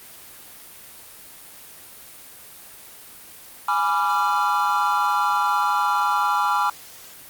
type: chord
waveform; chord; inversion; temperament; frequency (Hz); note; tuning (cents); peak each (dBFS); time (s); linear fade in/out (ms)
triangle; G# diminished seventh; none; equal with one note detuned; 830.6 / 987.8 / 1174.7 / 1376.9; G#5 / B5 / D6 / F6; 0 / 0 / 0 / -25; -22; 3.68-6.7; 5
effects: white hiss -43 dBFS RMS until 7.29 s + Opus 32 kbps